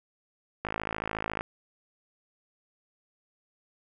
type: click train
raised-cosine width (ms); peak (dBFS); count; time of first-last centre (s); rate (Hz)
0.5; -16; 42; 0.65-1.409; 54
effects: none